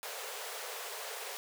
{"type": "high-pass noise", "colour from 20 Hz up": "pink", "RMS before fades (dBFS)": -42, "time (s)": [0.03, 1.37], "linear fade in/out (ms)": 0, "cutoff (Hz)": 410, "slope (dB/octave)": 96, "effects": []}